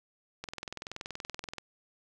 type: click train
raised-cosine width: 0.2 ms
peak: -21 dBFS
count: 25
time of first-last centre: 0.44-1.583 s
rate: 21 Hz
effects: none